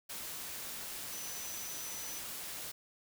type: tone in noise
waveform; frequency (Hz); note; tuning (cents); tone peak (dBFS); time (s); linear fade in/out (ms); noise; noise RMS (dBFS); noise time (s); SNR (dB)
sine; 6000; F#8; +23; -45; 1.12-2.19; 10; white; -43; 0.09-2.72; -5
effects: none